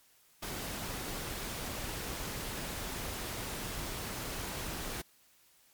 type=noise; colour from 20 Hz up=pink; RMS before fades=-39 dBFS; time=0.42-5.02 s; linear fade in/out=10 ms; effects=white hiss -65 dBFS RMS until 5.73 s + MP3 96 kbps